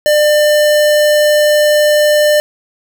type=tone; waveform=square; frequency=598 Hz; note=D5; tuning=31 cents sharp; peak=-8 dBFS; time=0.06-2.4 s; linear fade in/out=0 ms; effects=none